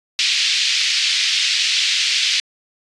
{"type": "band-pass noise", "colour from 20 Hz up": "white", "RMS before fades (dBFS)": -18, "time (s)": [0.19, 2.4], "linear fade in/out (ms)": 0, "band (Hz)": [2300, 4900], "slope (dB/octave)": 24, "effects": ["resampled to 22050 Hz"]}